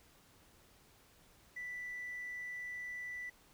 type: tone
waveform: triangle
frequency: 1975.5 Hz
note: B6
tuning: in tune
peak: -38 dBFS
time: 1.56-3.3 s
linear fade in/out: 10 ms
effects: tanh soft clip ceiling -38 dBFS + pink hiss -65 dBFS RMS until 3.53 s